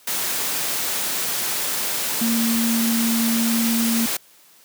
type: tone in noise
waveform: sine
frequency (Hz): 229.6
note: A#3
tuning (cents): -26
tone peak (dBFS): -18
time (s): 2.21-4.06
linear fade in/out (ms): 5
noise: white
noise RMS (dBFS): -24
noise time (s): 0.07-4.17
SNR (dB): +3
effects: white hiss -52 dBFS RMS until 4.64 s + high-pass 150 Hz 12 dB/octave